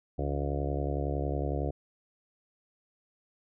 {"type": "harmonic tone", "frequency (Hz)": 70.9, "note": "C#2", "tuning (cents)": 40, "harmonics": [1, 2, 4, 5, 6, 7, 8, 9, 10], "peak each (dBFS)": [-32, -35, -38, -39, -40, -40, -41, -42, -42], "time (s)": [0.18, 1.71], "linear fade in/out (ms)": 10, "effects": []}